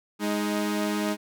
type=tone pair together; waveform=sawtooth; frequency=207.7 / 313.5 Hz; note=G#3 / D#4; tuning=0 / +13 cents; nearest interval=perfect fifth; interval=713 cents; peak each=-23 / -25 dBFS; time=0.19-1.17 s; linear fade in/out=50 ms; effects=none

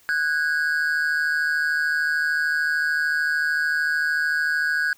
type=tone pair together; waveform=triangle; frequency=1484 / 1637.4 Hz; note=F#6 / G#6; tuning=+5 / -25 cents; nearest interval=major second; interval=170 cents; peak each=-21 dBFS; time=0.09-4.93 s; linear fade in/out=0 ms; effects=white hiss -56 dBFS RMS until 4.97 s

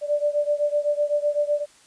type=beating tone pair; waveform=sine; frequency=585 / 592.9 Hz; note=D5 / D5; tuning=-7 / +16 cents; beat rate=7.9 Hz; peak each=-22 / -24 dBFS; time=0.01-1.66 s; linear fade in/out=50 ms; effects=white hiss -54 dBFS RMS until 1.86 s + resampled to 22050 Hz

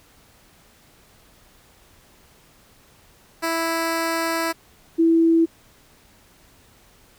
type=tone pair in turn; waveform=10% pulse / sine; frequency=329.6 / 329.6 Hz; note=E4 / E4; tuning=0 / 0 cents; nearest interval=unison; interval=0 cents; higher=neither; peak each=-13 dBFS; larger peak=neither; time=3.42-4.53 / 4.98-5.46 s; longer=first; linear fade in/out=20 ms; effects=pink hiss -54 dBFS RMS until 7.18 s

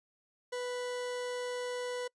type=tone; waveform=40% pulse; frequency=493.9 Hz; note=B4; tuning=in tune; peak=-34 dBFS; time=0.52-2.08 s; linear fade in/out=10 ms; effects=noise-tail reverb RT60 0.1 s tail -25 dB re dry + resampled to 22050 Hz

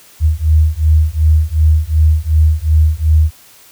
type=beating tone pair; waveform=sine; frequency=76.7 / 79.4 Hz; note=D#2 / D#2; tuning=-24 / +36 cents; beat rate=2.7 Hz; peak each=-11 dBFS; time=0.2-3.31 s; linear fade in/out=50 ms; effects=white hiss -43 dBFS RMS until 3.71 s

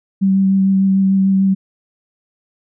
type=tone with vibrato; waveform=sine; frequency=192.9 Hz; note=G3; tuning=28 cents flat; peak=-10 dBFS; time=0.21-1.55 s; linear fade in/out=20 ms; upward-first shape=sine; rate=6.7 Hz; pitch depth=13 cents each way; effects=none

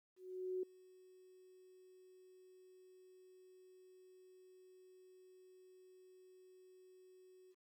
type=tone with ADSR envelope; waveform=sine; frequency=370 Hz; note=F#4; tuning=in tune; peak=-37 dBFS; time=0.16-7.55 s; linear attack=470 ms; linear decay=4 ms; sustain=-24 dB; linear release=39 ms; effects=13-bit

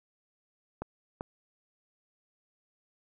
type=clicks; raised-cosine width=1 ms; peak=-21 dBFS; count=2; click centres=0.82 / 1.209 s; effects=none

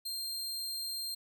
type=tone; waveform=sawtooth; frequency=4186 Hz; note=C8; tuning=in tune; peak=-33 dBFS; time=0.05-1.15 s; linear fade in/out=10 ms; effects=none

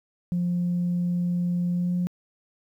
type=tone with pitch glide; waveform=sine; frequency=175.9 to 178.05 Hz; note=F3 to F3; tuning=+13 to +34 cents; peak=-21 dBFS; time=0.32-2.07 s; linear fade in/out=0 ms; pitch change=+21 cents; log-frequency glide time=1.72-1.95 s; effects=tanh soft clip ceiling -19 dBFS + 10-bit

